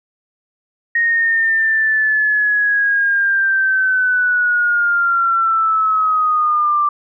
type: linear sweep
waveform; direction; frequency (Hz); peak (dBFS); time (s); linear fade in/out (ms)
sine; down; 1868 to 1174.7; -12; 0.95-6.89; 5
effects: none